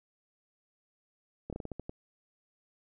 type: slowing click train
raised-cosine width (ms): 2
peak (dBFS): -25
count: 8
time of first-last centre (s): 1.5-1.895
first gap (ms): 27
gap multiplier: 1.24
effects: none